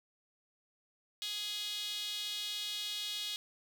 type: tone with high-pass filter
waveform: sawtooth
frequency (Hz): 416.8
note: G#4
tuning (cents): +6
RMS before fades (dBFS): -39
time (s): 1.22-3.36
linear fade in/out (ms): 0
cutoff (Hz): 3500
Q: 4.9
effects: none